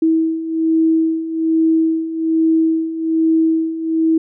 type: beating tone pair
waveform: sine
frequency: 322.1 / 323.3 Hz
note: E4 / E4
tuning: -40 / -34 cents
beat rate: 1.2 Hz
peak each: -19 / -14 dBFS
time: 0.02-4.18 s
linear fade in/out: 5 ms
effects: none